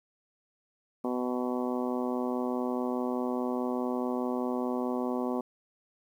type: harmonic tone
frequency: 124.8 Hz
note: B2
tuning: 19 cents sharp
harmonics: 2 / 3 / 4 / 5 / 6 / 7 / 8 / 9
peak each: -31 / -35 / -37 / -39 / -41 / -42 / -43 / -44 dBFS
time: 1.04-5.41 s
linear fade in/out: 5 ms
effects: 10-bit